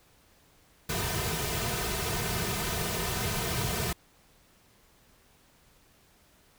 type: noise with comb filter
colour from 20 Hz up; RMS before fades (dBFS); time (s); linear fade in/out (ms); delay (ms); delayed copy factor
pink; -31; 0.89-3.93; 5; 3.6; -0.9
effects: pink hiss -62 dBFS RMS until 6.58 s